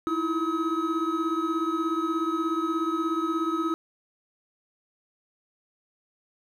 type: tone cluster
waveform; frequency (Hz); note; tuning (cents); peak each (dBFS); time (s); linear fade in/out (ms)
triangle; 319.4 / 336.1 / 1276; D#4 / E4 / D#6; +45 / +34 / +43; -27; 0.07-3.74; 0
effects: none